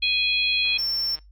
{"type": "harmonic tone", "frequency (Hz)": 830.6, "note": "G#5", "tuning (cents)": 0, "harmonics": [3, 4, 5], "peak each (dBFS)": [-23, -24, -25], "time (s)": [0.02, 0.78], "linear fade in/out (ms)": 10}
{"type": "click train", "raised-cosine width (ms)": 0.3, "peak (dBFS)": -32, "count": 84, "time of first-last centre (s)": [0.65, 1.189], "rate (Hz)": 154}
{"type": "tone", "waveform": "triangle", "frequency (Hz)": 5410, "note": "E8", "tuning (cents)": 44, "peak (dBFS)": -22, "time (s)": [0.78, 1.16], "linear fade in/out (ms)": 10}
{"effects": ["noise-tail reverb RT60 0.2 s tail -21 dB re dry", "added 50 Hz sine -47 dBFS peak until 1.31 s"]}